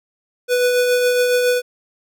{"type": "tone with tremolo", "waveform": "square", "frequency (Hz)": 493.9, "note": "B4", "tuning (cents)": 0, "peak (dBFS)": -13, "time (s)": [0.48, 1.62], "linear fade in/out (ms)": 50, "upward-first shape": "triangle", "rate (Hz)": 7.2, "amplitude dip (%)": 35, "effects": []}